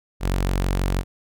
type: tone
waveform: sawtooth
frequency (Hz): 46.25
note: F#1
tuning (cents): 0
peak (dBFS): -16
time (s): 0.2-1.04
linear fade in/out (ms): 50
effects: none